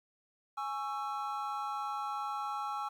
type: chord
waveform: triangle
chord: C# minor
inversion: second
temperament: just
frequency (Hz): 831.5 / 1108.7 / 1330.5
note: G#5 / C#6 / E6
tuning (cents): +2 / 0 / +16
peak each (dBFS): -36 / -39 / -37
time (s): 0.57-2.89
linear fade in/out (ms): 10
effects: 11-bit